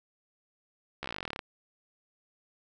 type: slowing click train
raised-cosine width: 0.3 ms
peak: -19 dBFS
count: 18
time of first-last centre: 1.03-1.392 s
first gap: 14 ms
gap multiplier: 1.05
effects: none